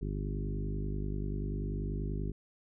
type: harmonic tone with a mistuned harmonic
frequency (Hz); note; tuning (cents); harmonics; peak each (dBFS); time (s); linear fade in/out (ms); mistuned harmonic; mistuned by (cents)
50.3; G1; +45; 1 / 2 / 3 / 4 / 5 / 6 / 7 / 8; -35 / -41 / -39 / -44 / -44 / -48 / -46 / -47; 0.01-2.32; 10; 2; +15
effects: none